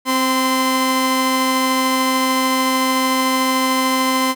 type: tone pair together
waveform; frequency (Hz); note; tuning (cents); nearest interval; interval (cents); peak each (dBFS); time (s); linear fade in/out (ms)
sawtooth; 261.6 / 1032.9; C4 / C6; 0 / -23; 2 octaves; 2377; -14 / -14; 0.05-4.35; 50
effects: none